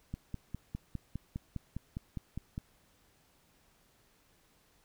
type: click train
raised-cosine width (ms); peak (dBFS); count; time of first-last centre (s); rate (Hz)
5; -25; 13; 0.14-2.579; 4.92
effects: pink hiss -68 dBFS RMS until 4.84 s